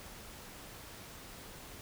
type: silence
effects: pink hiss -50 dBFS RMS until 1.81 s